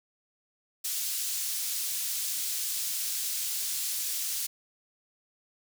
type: high-pass noise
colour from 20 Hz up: pink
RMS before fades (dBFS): -32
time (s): 0.84-4.47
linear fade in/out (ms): 10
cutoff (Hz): 5400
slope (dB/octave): 12
effects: none

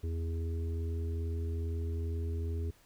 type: harmonic tone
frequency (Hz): 82.41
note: E2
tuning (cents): 0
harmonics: 1 / 3 / 4 / 5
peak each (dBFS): -32 / -47 / -49 / -45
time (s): 0.03-2.71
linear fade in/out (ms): 10
effects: pink hiss -64 dBFS RMS until 2.85 s

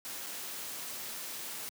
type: noise with dropouts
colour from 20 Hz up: white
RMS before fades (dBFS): -41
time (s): 0.05-1.69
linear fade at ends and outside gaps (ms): 0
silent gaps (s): 0.263-0.267
effects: high-pass 150 Hz 12 dB/octave

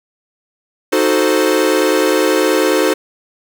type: chord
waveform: 45% pulse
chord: D# diminished seventh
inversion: none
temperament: equal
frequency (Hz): 311.1 / 370 / 440 / 523.3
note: D#4 / F#4 / A4 / C5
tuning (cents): 0 / 0 / 0 / 0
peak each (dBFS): -17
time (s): 0.92-2.94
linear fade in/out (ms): 10
effects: none

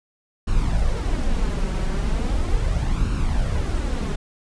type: noise with flanger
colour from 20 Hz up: brown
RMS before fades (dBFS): -21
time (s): 0.47-4.16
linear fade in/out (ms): 10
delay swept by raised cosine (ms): 0.73 to 5.33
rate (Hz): 0.38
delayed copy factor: +0.55
effects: resampled to 22050 Hz

